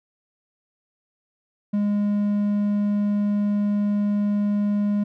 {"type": "tone", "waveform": "triangle", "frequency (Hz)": 205.6, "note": "G#3", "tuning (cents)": -17, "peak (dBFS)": -17, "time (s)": [1.73, 5.04], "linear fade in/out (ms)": 10, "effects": []}